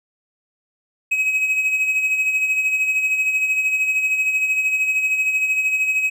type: tone with tremolo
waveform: triangle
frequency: 2545 Hz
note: D#7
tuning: 39 cents sharp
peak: -13 dBFS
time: 1.11-6.1 s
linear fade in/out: 10 ms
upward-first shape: sine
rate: 13 Hz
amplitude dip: 50%
effects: none